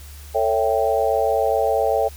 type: chord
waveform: sine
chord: A dominant seventh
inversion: none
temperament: equal with one note detuned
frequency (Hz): 446.9 / 554.4 / 659.3 / 784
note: A4 / C#5 / E5 / G5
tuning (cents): +27 / 0 / 0 / 0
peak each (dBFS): -22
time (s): 0.34-2.09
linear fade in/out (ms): 20
effects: added 72 Hz sine -37 dBFS peak until 2.16 s + white hiss -45 dBFS RMS until 2.16 s